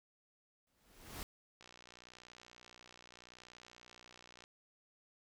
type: noise with exponential growth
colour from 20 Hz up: pink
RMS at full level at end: -43 dBFS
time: 0.67-1.23 s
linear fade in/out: 1 ms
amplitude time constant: 120 ms
type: click train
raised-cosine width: 0.2 ms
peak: -39 dBFS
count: 173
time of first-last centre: 1.61-4.439 s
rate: 60.8 Hz
effects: none